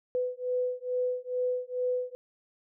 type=beating tone pair; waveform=sine; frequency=498.8 / 501.1 Hz; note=B4 / B4; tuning=+17 / +25 cents; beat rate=2.3 Hz; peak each=-31 dBFS; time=0.15-2.15 s; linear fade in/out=0 ms; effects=none